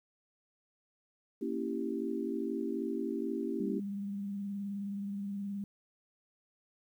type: chord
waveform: sine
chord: A# diminished seventh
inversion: none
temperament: equal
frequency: 233.1 / 277.2 / 329.6 / 392 Hz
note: A#3 / C#4 / E4 / G4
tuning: 0 / 0 / 0 / 0 cents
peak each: -38 dBFS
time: 1.41-3.8 s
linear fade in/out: 10 ms
type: tone with vibrato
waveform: sine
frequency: 200.3 Hz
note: G3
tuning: 38 cents sharp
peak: -35 dBFS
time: 3.6-5.64 s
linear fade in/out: 2 ms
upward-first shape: sine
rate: 19 Hz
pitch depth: 28 cents each way
effects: 11-bit